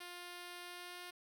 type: tone with pitch glide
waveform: 5% pulse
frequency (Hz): 352.9 to 355.4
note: F4 to F4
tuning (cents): +18 to +30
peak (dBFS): -36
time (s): 0-1.11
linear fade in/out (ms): 10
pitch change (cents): +12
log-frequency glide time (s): 0.62-1
effects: 12-bit